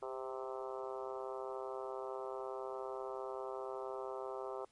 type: harmonic tone with a mistuned harmonic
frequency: 130.4 Hz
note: C3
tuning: 5 cents flat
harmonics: 3 / 4 / 5 / 6 / 7 / 8 / 9 / 10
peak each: -44 / -46 / -48 / -50 / -51 / -52 / -53 / -54 dBFS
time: 0.02-4.65 s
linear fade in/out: 5 ms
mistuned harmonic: 3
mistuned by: +25 cents
effects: pink hiss -71 dBFS RMS until 4.71 s + MP3 48 kbps